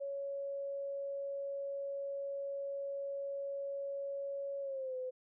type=tone with pitch glide; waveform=sine; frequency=557 to 510.8 Hz; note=C#5 to C5; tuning=+8 to -42 cents; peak=-37 dBFS; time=0-5.11 s; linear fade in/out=20 ms; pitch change=-150 cents; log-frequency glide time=4.61-4.96 s; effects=none